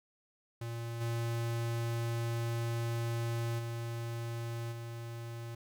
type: tone with level steps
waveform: square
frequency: 116.54 Hz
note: A#2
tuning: in tune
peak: -38 / -33 / -37 / -41 dBFS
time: 0.61-5.55 s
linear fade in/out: 5 ms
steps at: 1 / 3.58 / 4.71 s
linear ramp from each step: 20 ms
effects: 12-bit